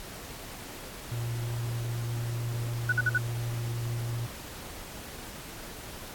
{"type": "tone", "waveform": "triangle", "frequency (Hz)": 117.8, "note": "A#2", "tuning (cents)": 19, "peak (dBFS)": -28, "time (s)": [1.11, 4.27], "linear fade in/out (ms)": 10}
{"type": "tone bursts", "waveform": "sine", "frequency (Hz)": 1480, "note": "F#6", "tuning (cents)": 0, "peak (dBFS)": -22, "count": 4, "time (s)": [2.89, 3.179], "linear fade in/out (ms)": 5, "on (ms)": 34, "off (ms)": 51}
{"effects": ["pink hiss -43 dBFS RMS until 6.14 s", "AAC 64 kbps"]}